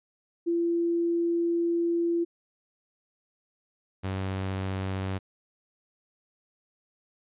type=tone pair in turn; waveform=sine / sawtooth; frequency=340 / 95.41 Hz; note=F4 / G2; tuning=-46 / -46 cents; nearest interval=octave + minor seventh; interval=2200 cents; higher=first; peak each=-23 / -25 dBFS; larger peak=first; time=0.46-2.25 / 4.03-5.19 s; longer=first; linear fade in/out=20 ms; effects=resampled to 8000 Hz